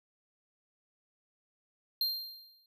square tone with exponential decay, 4186 Hz, C8, in tune, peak -27 dBFS, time 2.01-2.66 s, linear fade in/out 2 ms, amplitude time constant 140 ms, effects none

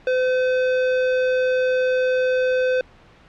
sine tone with hard clipping, 510 Hz, C5, 44 cents flat, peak -19 dBFS, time 0.07-2.81 s, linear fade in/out 2 ms, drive 17 dB, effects pink hiss -50 dBFS RMS until 3.28 s + low-pass 3000 Hz 12 dB/octave

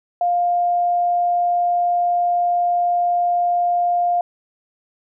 sine tone, 703 Hz, F5, 11 cents sharp, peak -15 dBFS, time 0.21-4.21 s, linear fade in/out 2 ms, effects none

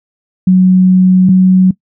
sine tone pair in turn, 185 / 185.94 Hz, F#3 / F#3, 0 / +9 cents, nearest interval unison, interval 9 cents, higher second, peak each -3 dBFS, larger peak neither, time 0.47-1.29 / 1.29-1.71 s, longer first, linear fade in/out 5 ms, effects noise-tail reverb RT60 0.1 s tail -20 dB re dry

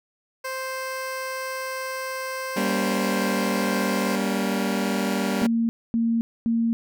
15% pulse tone, 523.3 Hz, C5, in tune, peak -22 dBFS, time 0.44-4.16 s, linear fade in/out 10 ms
sawtooth chord, G diminished, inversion none, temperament just, 196 / 235.2 / 282.2 Hz, G3 / Bb3 / Db4, 0 / +16 / +31 cents, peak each -21 / -23 / -26 dBFS, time 2.56-5.47 s, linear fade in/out 10 ms
sine tone bursts, 230 Hz, A#3, 23 cents flat, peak -19 dBFS, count 3, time 5.42-6.73 s, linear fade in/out 0 ms, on 270 ms, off 250 ms
effects none

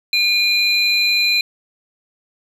triangle tone pair together, 2416 / 4063 Hz, D7 / B7, +48 / +48 cents, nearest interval major sixth, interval 900 cents, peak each -15 dBFS, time 0.13-1.41 s, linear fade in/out 2 ms, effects resampled to 32000 Hz

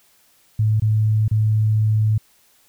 sine tone with dropouts, 108.2 Hz, A2, 29 cents flat, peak -14 dBFS, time 0.59-2.18 s, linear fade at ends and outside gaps 5 ms, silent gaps 0.799-0.82 / 1.281-1.312 s, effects white hiss -57 dBFS RMS until 2.68 s

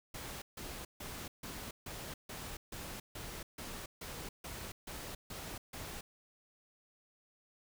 pink noise bursts, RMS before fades -45 dBFS, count 14, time 0.14-6.01 s, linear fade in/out 5 ms, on 280 ms, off 150 ms, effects none

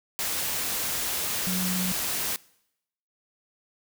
sine tone in noise, 183.6 Hz, F#3, 13 cents flat, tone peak -27 dBFS, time 1.47-1.92 s, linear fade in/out 0 ms, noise white, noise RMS -29 dBFS, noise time 0.19-2.36 s, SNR -1 dB, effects noise-tail reverb RT60 0.8 s tail -23 dB re dry

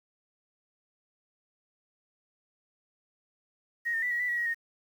sine tone with pitch steps, 1879 / 1820 / 1971 / 1912 / 1976 / 1921 / 1898 / 1853 Hz, A#6 / A#6 / B6 / A#6 / B6 / B6 / A#6 / A#6, +13 / -42 / -4 / +43 / 0 / -48 / +31 / -11 cents, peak -27 dBFS, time 3.85-4.546 s, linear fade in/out 20 ms, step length 87 ms, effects 9-bit

